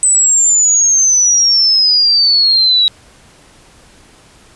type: exponential sweep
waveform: sine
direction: down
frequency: 8100 to 3858 Hz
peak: -7 dBFS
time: 0.03-2.88 s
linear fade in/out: 0 ms
effects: pink hiss -44 dBFS RMS until 4.55 s + resampled to 24000 Hz